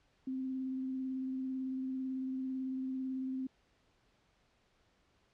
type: tone with vibrato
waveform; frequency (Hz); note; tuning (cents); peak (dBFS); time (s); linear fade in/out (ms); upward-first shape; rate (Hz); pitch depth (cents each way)
sine; 261.6; C4; 0; -35; 0.27-3.47; 5; sine; 18; 15
effects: pink hiss -72 dBFS RMS until 5.33 s + low-pass 5000 Hz 12 dB/octave